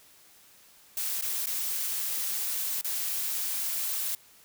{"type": "noise with dropouts", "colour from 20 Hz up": "blue", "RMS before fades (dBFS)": -31, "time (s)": [0.97, 4.15], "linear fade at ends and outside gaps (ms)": 2, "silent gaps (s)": [[1.212, 1.222], [1.459, 1.469], [2.812, 2.845]], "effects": ["white hiss -57 dBFS RMS until 4.44 s"]}